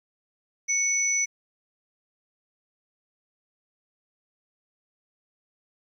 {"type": "tone pair together", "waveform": "sine", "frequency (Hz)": [2217, 5960], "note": ["C#7", "F#8"], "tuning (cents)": [0, 12], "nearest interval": "octave + perfect fourth", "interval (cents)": 1712, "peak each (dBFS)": [-27, -23], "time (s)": [0.68, 1.26], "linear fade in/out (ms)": 20, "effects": ["10-bit"]}